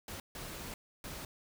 pink noise bursts at uneven times, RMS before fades -44 dBFS, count 3, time 0.08-0.2 / 0.35-0.74 / 1.04-1.25 s, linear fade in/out 2 ms, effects none

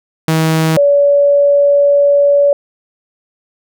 sawtooth / sine tone pair in turn, 160 / 570.2 Hz, D#3 / C#5, +49 / +49 cents, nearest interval octave + minor seventh, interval 2200 cents, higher second, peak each -6 dBFS, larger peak neither, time 0.28-0.77 / 0.77-2.53 s, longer second, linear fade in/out 2 ms, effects none

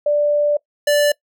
sine / square tone pair in turn, 588 / 585 Hz, D5 / D5, +2 / -7 cents, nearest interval unison, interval 9 cents, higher first, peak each -13 dBFS, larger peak neither, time 0.06-0.57 / 0.87-1.12 s, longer first, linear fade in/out 5 ms, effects noise-tail reverb RT60 0.1 s tail -23 dB re dry

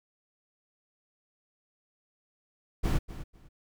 brown noise with echo, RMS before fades -25 dBFS, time 2.83-2.99 s, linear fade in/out 20 ms, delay 250 ms, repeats 2, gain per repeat -14 dB, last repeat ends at 3.49 s, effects none

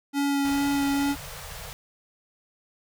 square tone with vibrato, 280.8 Hz, C#4, 22 cents sharp, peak -23 dBFS, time 0.13-1.16 s, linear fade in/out 50 ms, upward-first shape sine, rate 2.3 Hz, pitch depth 10 cents each way
pink band-stop noise, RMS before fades -39 dBFS, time 0.45-1.73 s, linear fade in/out 0 ms, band 170 to 450 Hz, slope 96 dB/octave
effects none

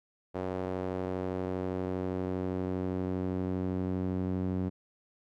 sawtooth tone with band-pass filter sweep, 92.5 Hz, F#2, in tune, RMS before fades -33 dBFS, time 0.34-4.7 s, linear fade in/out 20 ms, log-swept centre 520 to 230 Hz, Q 1.2, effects none

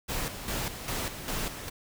pink noise with tremolo, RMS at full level -32 dBFS, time 0.08-1.7 s, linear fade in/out 20 ms, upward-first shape square, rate 2.5 Hz, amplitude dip 60%, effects none

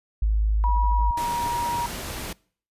sine tone, 52.9 Hz, G#1, 33 cents sharp, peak -18 dBFS, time 0.22-1.11 s, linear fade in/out 5 ms
sine tone with pitch glide, 966 to 949.4 Hz, B5 to A#5, -39 to +31 cents, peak -23 dBFS, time 0.64-1.86 s, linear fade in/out 0 ms, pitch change -30 cents, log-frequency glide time 0.93-1.19 s
pink noise, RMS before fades -33 dBFS, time 1.17-2.33 s, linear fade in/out 5 ms
effects noise-tail reverb RT60 0.5 s tail -25 dB re dry + resampled to 32000 Hz

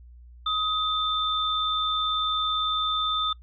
sine tone pair together, 1259 / 3561 Hz, D#6 / A7, +20 / +20 cents, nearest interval octave + tritone, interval 1800 cents, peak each -26 dBFS, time 0.46-3.33 s, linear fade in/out 5 ms, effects noise-tail reverb RT60 0.1 s tail -22 dB re dry + added 60 Hz sine -45 dBFS peak until 3.42 s

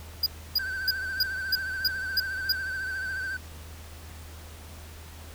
square tone bursts, 4884 Hz, D#8, 33 cents flat, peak -21 dBFS, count 8, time 0.23-2.524 s, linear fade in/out 5 ms, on 33 ms, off 290 ms
triangle tone with vibrato, 1543 Hz, G6, 28 cents flat, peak -28 dBFS, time 0.59-3.37 s, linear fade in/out 5 ms, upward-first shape sine, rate 14 Hz, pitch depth 46 cents each way
effects added 79 Hz sine -43 dBFS peak until 5.34 s + pink hiss -48 dBFS RMS until 5.34 s

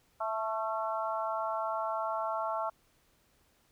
harmonic tone with a mistuned harmonic, 220 Hz, A3, in tune, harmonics 3 / 4 / 5 / 6, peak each -35 / -36 / -37 / -38 dBFS, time 0.2-2.7 s, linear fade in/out 10 ms, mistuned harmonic 6, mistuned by +37 cents, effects pink hiss -69 dBFS RMS until 3.71 s

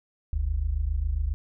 sine tone pair together, 46.09 / 73.42 Hz, F#1 / D2, -6 / 0 cents, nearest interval minor sixth, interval 806 cents, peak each -27 / -26 dBFS, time 0.33-1.34 s, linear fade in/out 0 ms, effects none

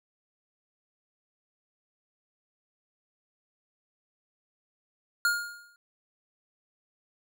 square tone with exponential decay, 1419 Hz, F6, 27 cents sharp, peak -21 dBFS, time 5.25-5.76 s, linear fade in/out 1 ms, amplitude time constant 110 ms, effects none

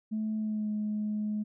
sine tone with pitch glide, 216.9 to 211.5 Hz, A3 to G#3, -25 to +32 cents, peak -28 dBFS, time 0.11-1.44 s, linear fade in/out 20 ms, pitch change -43 cents, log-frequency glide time 0.37-0.7 s, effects tanh soft clip ceiling -25 dBFS

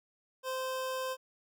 25% pulse tone, 519 Hz, C5, 14 cents flat, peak -30 dBFS, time 0.43-1.17 s, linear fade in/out 50 ms, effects none

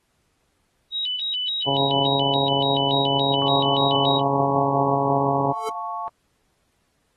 sine tone with vibrato, 3377 Hz, G#7, 28 cents sharp, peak -23 dBFS, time 0.91-4.22 s, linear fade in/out 50 ms, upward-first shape square, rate 3.5 Hz, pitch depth 210 cents each way
harmonic tone, 138.59 Hz, C#3, in tune, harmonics 1 / 2 / 3 / 4 / 5 / 6 / 7, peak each -28 / -28 / -28 / -28 / -28 / -28 / -28 dBFS, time 1.66-5.53 s, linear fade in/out 20 ms
sine chord, F augmented, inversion none, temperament equal, 698.5 / 880 / 1108.7 Hz, F5 / A5 / C#6, 0 / 0 / 0 cents, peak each -32 / -31 / -30 dBFS, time 3.42-6.08 s, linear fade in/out 0 ms
square tone with exponential growth, 440 Hz, A4, in tune, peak -24 dBFS, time 5.51-5.69 s, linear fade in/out 2 ms, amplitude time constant 38 ms
effects pink hiss -69 dBFS RMS until 7.16 s + AAC 32 kbps

